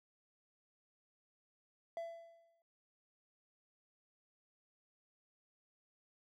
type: tone with exponential decay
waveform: triangle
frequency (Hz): 670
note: E5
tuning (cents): +28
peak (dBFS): -36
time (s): 1.97-2.62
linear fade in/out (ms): 1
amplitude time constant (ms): 140
effects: none